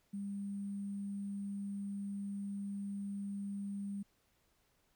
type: tone with sample-and-hold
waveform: sine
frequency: 200 Hz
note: G3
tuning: 35 cents sharp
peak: -38 dBFS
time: 0.13-4.03 s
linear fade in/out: 10 ms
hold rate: 8820 Hz
effects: pink hiss -75 dBFS RMS until 4.95 s